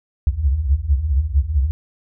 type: tone cluster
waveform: sine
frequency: 64 / 68.5 / 73 / 79.3 Hz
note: C2 / C#2 / D2 / D#2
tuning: -38 / -20 / -10 / +33 cents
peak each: -21 dBFS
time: 0.27-1.71 s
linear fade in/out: 0 ms
effects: none